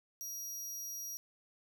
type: tone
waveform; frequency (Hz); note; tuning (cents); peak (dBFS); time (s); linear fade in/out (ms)
sawtooth; 5740; F8; +47; -38; 0.21-1.17; 0
effects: none